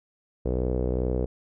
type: tone with low-pass filter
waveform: sawtooth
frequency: 62.5 Hz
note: B1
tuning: 21 cents sharp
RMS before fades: -26 dBFS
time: 0.45-1.26 s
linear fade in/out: 10 ms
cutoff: 470 Hz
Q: 4.1
effects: none